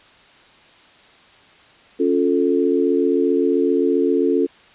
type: chord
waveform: sine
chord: Db augmented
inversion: none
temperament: equal with one note detuned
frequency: 277.2 / 352.5 / 440 Hz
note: Db4 / F4 / A4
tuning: 0 / +16 / 0 cents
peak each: -19 dBFS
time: 1.99-4.47 s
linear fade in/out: 20 ms
effects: white hiss -49 dBFS RMS until 4.74 s + resampled to 8000 Hz